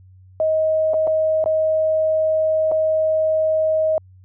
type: tone with dropouts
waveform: sine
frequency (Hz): 630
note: D#5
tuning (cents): +21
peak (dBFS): -15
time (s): 0.4-3.98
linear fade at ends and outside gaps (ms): 1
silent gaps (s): 0.935-0.941 / 1.071-1.075 / 1.441-1.459 / 2.715-2.719
effects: added 93 Hz sine -44 dBFS peak until 4.24 s